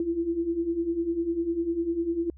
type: beating tone pair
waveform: sine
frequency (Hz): 329.5 / 339.5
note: E4 / F4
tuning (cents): -1 / -49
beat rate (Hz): 10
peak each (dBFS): -31 / -26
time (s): 0-2.3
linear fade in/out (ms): 2
effects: added 68 Hz sine -46 dBFS peak until 2.37 s